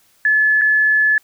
sine tone with dropouts, 1722 Hz, A6, 38 cents flat, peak -11 dBFS, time 0.25-1.18 s, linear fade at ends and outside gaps 2 ms, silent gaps 0.613-0.617 s, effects white hiss -56 dBFS RMS until 1.23 s

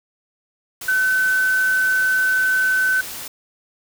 sine tone in noise, 1520 Hz, F#6, 46 cents sharp, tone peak -15 dBFS, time 0.88-3.01 s, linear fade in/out 5 ms, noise white, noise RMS -32 dBFS, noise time 0.81-3.28 s, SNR +14 dB, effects none

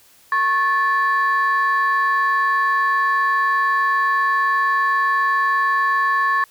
sine tone pair together, 1098 / 1743 Hz, C#6 / A6, -17 / -17 cents, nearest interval minor sixth, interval 800 cents, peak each -16 / -18 dBFS, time 0.32-6.44 s, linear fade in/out 2 ms, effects tanh soft clip ceiling -10 dBFS + white hiss -52 dBFS RMS until 6.5 s

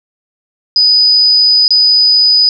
sine tone with dropouts, 4978 Hz, D#8, in tune, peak -5 dBFS, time 0.76-2.49 s, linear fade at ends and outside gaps 1 ms, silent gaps 1.68-1.706 s, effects none

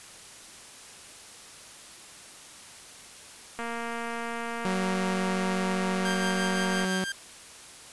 click train, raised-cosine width 0.5 ms, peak -20 dBFS, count 760, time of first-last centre 3.59-6.848 s, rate 233 Hz
sawtooth tone, 187.4 Hz, F#3, 22 cents sharp, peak -23 dBFS, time 4.65-7.04 s, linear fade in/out 0 ms
sawtooth tone with tremolo, 1590 Hz, G6, 24 cents sharp, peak -26 dBFS, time 6.05-7.12 s, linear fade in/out 2 ms, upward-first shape sine, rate 5.9 Hz, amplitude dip 40%
effects white hiss -47 dBFS RMS until 7.92 s + resampled to 24000 Hz

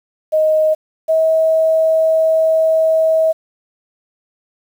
sine tone pair in turn, 624 / 641.2 Hz, D#5 / E5, +5 / -48 cents, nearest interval unison, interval 47 cents, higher second, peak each -10 dBFS, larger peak neither, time 0.32-0.75 / 1.08-3.33 s, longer second, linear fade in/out 20 ms, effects 7-bit

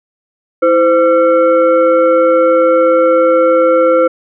sine tone with frequency modulation, 515 Hz, C5, 28 cents flat, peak -6 dBFS, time 0.62-4.08 s, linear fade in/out 10 ms, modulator 843 Hz, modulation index 0.75, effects none

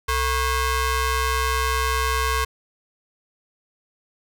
sawtooth ring-modulated tone, 515 Hz, C5, 28 cents flat, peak -13 dBFS, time 0.08-2.45 s, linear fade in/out 10 ms, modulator 580 Hz, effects none

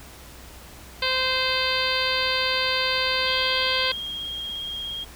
harmonic tone, 518 Hz, C5, 17 cents flat, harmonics 1 / 2 / 3 / 4 / 5 / 6 / 7 / 8 / 9, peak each -30 / -30 / -30 / -30 / -30 / -30 / -30 / -30 / -30 dBFS, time 1.02-3.92 s, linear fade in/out 5 ms
sine tone with vibrato, 3242 Hz, G#7, 42 cents flat, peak -29 dBFS, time 3.26-5.05 s, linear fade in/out 20 ms, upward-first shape sine, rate 17 Hz, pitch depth 17 cents each way
effects added 62 Hz sine -46 dBFS peak until 5.15 s + pink hiss -45 dBFS RMS until 5.15 s

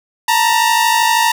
sawtooth tone pair together, 898 / 950.8 Hz, A5 / A#5, +35 / +34 cents, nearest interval minor second, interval 99 cents, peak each -10 dBFS, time 0.28-1.32 s, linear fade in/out 5 ms, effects none

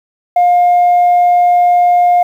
sine tone, 709 Hz, F5, 26 cents sharp, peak -4 dBFS, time 0.36-2.23 s, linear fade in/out 5 ms, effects tanh soft clip ceiling -4 dBFS + 7-bit

